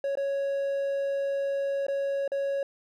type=tone with dropouts; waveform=triangle; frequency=554.4 Hz; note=C#5; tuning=in tune; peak=-24 dBFS; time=0.04-2.63 s; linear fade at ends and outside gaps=2 ms; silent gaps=0.154-0.172 / 1.867-1.883 / 2.278-2.318 s; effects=none